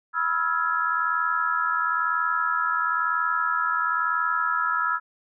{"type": "tone cluster", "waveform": "sine", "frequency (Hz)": [984, 1302, 1383, 1671], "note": ["B5", "E6", "F6", "G#6"], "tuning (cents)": [-7, -22, -17, 10], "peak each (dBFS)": [-31, -25, -26, -29], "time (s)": [0.13, 5], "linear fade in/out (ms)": 50, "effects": []}